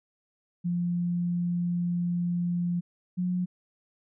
sine tone pair in turn, 174.61 / 180.14 Hz, F3 / F#3, 0 / -46 cents, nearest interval minor second, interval 54 cents, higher second, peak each -25 / -25 dBFS, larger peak neither, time 0.64-2.81 / 3.17-3.46 s, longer first, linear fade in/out 20 ms, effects none

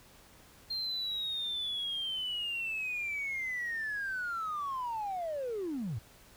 triangle linear sweep, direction down, 4200 to 92.5 Hz, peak -30 dBFS, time 0.7-5.99 s, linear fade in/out 10 ms, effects tanh soft clip ceiling -30 dBFS + pink hiss -58 dBFS RMS until 6.36 s

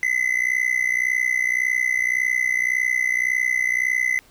triangle tone with amplitude modulation, 2030 Hz, B6, 47 cents sharp, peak -13 dBFS, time 0.03-4.19 s, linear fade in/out 0 ms, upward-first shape sine, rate 61.8 Hz, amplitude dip 90%, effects pink hiss -54 dBFS RMS until 4.3 s

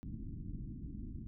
pink low-pass noise, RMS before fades -44 dBFS, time 0.03-1.27 s, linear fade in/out 0 ms, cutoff 300 Hz, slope 48 dB/octave, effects none

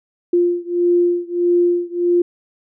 sine beating tone pair, 349.2 / 350.8 Hz, F4 / F4, 0 / +8 cents, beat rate 1.6 Hz, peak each -16 / -17 dBFS, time 0.33-2.22 s, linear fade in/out 5 ms, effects none

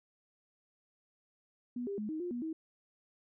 sine tone with pitch steps, 244.3 / 399.8 / 211.5 / 313.1 / 353.8 / 241.6 / 319.8 Hz, B3 / G4 / G#3 / D#4 / F4 / B3 / D#4, -19 / +34 / +32 / +11 / +23 / -38 / +48 cents, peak -35 dBFS, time 1.76-2.53 s, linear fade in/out 5 ms, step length 110 ms, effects none

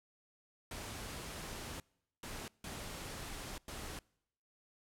pink noise bursts at uneven times, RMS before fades -45 dBFS, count 4, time 0.71-1.8 / 2.23-2.48 / 2.64-3.58 / 3.68-3.99 s, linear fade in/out 2 ms, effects noise-tail reverb RT60 0.8 s tail -26 dB re dry + low-pass 12000 Hz 12 dB/octave

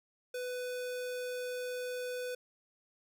square tone, 498.3 Hz, B4, 15 cents sharp, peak -37 dBFS, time 0.34-2.35 s, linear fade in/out 5 ms, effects none

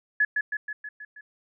sine tone with echo, 1702 Hz, G#6, 42 cents sharp, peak -18 dBFS, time 0.2-0.25 s, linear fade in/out 5 ms, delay 160 ms, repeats 6, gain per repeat -4 dB, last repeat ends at 1.21 s, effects none

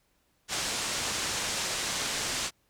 white low-pass noise, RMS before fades -32 dBFS, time 0.48-2.51 s, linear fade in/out 50 ms, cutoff 7900 Hz, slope 24 dB/octave, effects pink hiss -71 dBFS RMS until 2.69 s

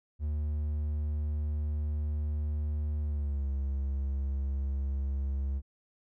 triangle tone with pitch glide, 75 to 68.38 Hz, D2 to C#2, +37 to -23 cents, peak -27 dBFS, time 0.19-5.62 s, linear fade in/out 50 ms, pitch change -160 cents, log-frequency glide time 3.01-3.5 s, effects none

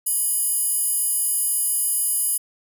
square tone with high-pass filter, 987.8 Hz, B5, in tune, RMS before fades -22 dBFS, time 0.06-2.38 s, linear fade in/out 10 ms, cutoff 11000 Hz, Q 3.7, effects none

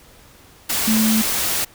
sine tone in noise, 219.7 Hz, A3, 2 cents flat, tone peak -15 dBFS, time 0.87-1.22 s, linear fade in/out 10 ms, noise white, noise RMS -21 dBFS, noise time 0.69-1.65 s, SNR +3 dB, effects pink hiss -48 dBFS RMS until 1.74 s

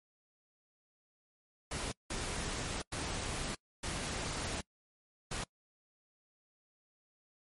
pink noise bursts at uneven times, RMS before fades -38 dBFS, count 5, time 1.71-1.92 / 2.1-2.82 / 2.92-3.55 / 3.83-4.61 / 5.31-5.44 s, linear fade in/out 5 ms, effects noise-tail reverb RT60 0.1 s tail -25 dB re dry + MP3 48 kbps

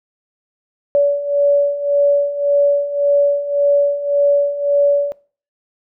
sine beating tone pair, 570 / 571.8 Hz, C#5 / D5, +48 / -46 cents, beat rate 1.8 Hz, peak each -18 / -13 dBFS, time 0.95-5.12 s, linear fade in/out 0 ms, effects noise-tail reverb RT60 0.4 s tail -21 dB re dry

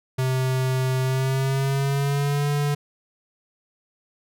square tone with pitch glide, 130 to 145.08 Hz, C3 to D3, -11 to -21 cents, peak -21 dBFS, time 0.18-2.75 s, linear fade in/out 10 ms, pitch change +190 cents, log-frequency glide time 1.02-2.49 s, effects none

